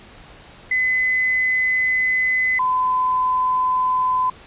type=tone pair in turn; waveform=sine; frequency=2025 / 1015.1 Hz; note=B6 / B5; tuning=+43 / +47 cents; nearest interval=octave; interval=1196 cents; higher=first; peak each=-16 dBFS; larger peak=neither; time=0.71-2.59 / 2.59-4.3 s; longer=first; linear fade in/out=5 ms; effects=pink hiss -44 dBFS RMS until 4.46 s + resampled to 8000 Hz